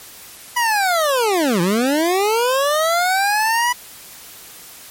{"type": "linear two-way sweep", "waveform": "25% pulse", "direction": "down then up", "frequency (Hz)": [987.8, 164.81, 987.8], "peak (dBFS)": -11, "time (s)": [0.56, 3.73], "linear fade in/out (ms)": 10, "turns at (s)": 1.61, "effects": ["white hiss -39 dBFS RMS until 4.9 s", "MP3 64 kbps"]}